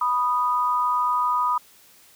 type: tone pair together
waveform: sine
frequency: 985.4 / 1238 Hz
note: B5 / D#6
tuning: -4 / -9 cents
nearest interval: major third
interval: 395 cents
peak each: -22 dBFS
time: 0.01-1.58 s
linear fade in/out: 5 ms
effects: white hiss -53 dBFS RMS until 2.15 s + high-pass 60 Hz 12 dB/octave